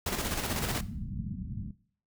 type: noise with tremolo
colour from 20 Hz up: pink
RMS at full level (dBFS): -31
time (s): 0.06-0.81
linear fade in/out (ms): 5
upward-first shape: square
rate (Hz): 16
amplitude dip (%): 45
type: low-pass noise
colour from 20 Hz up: white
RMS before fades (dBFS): -37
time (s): 0.51-1.71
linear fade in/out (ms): 5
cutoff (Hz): 220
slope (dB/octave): 48
effects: noise-tail reverb RT60 0.5 s tail -18 dB re dry